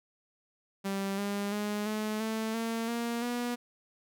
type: tone with pitch steps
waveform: sawtooth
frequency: 196 / 202 / 208.1 / 214.5 / 221 / 227.8 / 234.7 / 241.9 Hz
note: G3 / G#3 / G#3 / A3 / A3 / A#3 / A#3 / B3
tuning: 0 / -48 / +4 / -44 / +8 / -40 / +12 / -36 cents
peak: -27 dBFS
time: 0.84-3.56 s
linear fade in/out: 20 ms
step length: 340 ms
effects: none